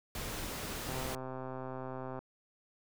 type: noise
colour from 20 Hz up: pink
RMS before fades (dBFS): -40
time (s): 0.15-1.15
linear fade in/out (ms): 2
type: click train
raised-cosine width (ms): 1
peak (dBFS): -28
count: 170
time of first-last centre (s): 0.89-2.19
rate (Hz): 130
effects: none